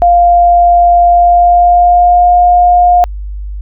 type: tone with pitch glide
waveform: sine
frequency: 698.5 to 709.9 Hz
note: F5 to F5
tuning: 0 to +28 cents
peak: -3 dBFS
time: 0.02-3.04 s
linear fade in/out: 0 ms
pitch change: +28 cents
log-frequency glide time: 1.07-2.32 s
effects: added 50 Hz sine -18 dBFS peak until 3.61 s